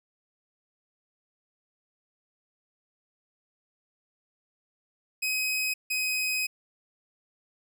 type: tone pair in turn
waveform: sawtooth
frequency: 2528 / 2519 Hz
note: D#7 / D#7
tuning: +27 / +21 cents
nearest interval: unison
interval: 6 cents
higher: first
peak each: -23 dBFS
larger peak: neither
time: 5.22-5.74 / 5.9-6.47 s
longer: second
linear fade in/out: 10 ms
effects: none